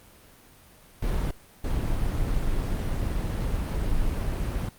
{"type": "noise bursts at uneven times", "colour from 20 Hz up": "brown", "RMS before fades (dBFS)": -26, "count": 2, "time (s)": [[1.02, 1.31], [1.64, 4.69]], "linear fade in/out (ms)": 5, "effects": ["pink hiss -53 dBFS RMS until 4.78 s", "Opus 32 kbps"]}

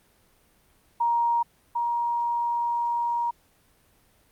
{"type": "tone pair in turn", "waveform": "sine", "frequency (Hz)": [940, 945.4], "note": ["A#5", "A#5"], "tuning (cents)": [14, 24], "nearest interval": "unison", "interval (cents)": 10, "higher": "second", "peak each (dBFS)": [-20, -23], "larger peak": "first", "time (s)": [[1, 1.43], [1.75, 3.31]], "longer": "second", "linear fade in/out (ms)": 10, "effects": ["pink hiss -62 dBFS RMS until 4.31 s", "Opus 32 kbps"]}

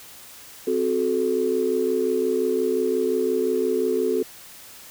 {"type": "chord", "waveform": "sine", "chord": "F# diminished", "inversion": "second", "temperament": "equal with one note detuned", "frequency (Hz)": [261.6, 370, 435.7], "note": ["C4", "F#4", "A4"], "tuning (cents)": [0, 0, -17], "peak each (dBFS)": [-27, -23, -22], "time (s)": [0.67, 4.23], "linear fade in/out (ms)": 5, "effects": ["tanh soft clip ceiling -10 dBFS", "white hiss -44 dBFS RMS until 4.9 s"]}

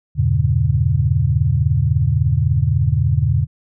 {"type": "chord", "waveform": "sine", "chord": "E diminished seventh", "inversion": "none", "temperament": "just", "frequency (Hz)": [82.41, 98.89, 118.67, 142.4], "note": ["E2", "G2", "Bb2", "Db3"], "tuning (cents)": [0, 16, 31, 47], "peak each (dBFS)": [-19, -20, -18, -18], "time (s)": [0.15, 3.47], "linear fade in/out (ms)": 50, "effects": []}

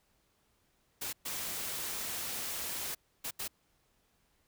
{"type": "noise bursts at uneven times", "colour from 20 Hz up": "white", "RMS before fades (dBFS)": -38, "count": 4, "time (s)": [[1.01, 1.13], [1.25, 2.95], [3.24, 3.31], [3.39, 3.48]], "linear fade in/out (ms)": 10, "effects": ["pink hiss -73 dBFS RMS until 4.47 s"]}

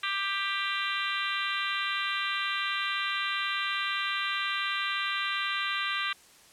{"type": "harmonic tone", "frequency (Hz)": 394.5, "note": "G4", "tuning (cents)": 11, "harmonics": [3, 4, 5, 6, 7, 8, 9, 10], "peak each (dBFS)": [-34, -35, -36, -37, -37, -38, -39, -39], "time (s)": [0.03, 6.13], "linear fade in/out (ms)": 5, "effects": ["white hiss -56 dBFS RMS until 6.52 s", "low-pass 10000 Hz 12 dB/octave"]}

